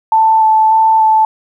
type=tone with vibrato; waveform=sine; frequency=880 Hz; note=A5; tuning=in tune; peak=-6 dBFS; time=0.12-1.25 s; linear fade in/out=2 ms; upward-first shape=square; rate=1.7 Hz; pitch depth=10 cents each way; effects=8-bit